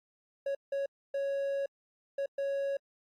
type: tone bursts at uneven times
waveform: triangle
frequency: 554.4 Hz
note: C#5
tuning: in tune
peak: -28 dBFS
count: 5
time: 0.46-0.55 / 0.72-0.86 / 1.14-1.66 / 2.18-2.26 / 2.38-2.77 s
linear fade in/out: 5 ms
effects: AAC 64 kbps